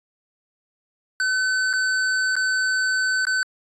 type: tone with dropouts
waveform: square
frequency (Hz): 1519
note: F#6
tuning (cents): +45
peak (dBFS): -20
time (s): 1.2-3.43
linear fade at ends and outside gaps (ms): 1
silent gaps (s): 1.73-1.736 / 2.355-2.365 / 3.252-3.269
effects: resampled to 22050 Hz